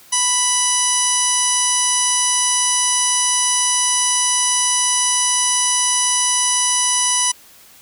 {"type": "harmonic tone", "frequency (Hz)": 987.8, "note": "B5", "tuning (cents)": 0, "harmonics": [1, 2, 3, 4, 5, 6, 7, 8, 9, 10], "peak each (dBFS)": [-24, -29, -24, -29, -29, -19, -30, -31, -28, -19], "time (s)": [0.12, 7.32], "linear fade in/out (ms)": 10, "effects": ["white hiss -46 dBFS RMS until 7.81 s"]}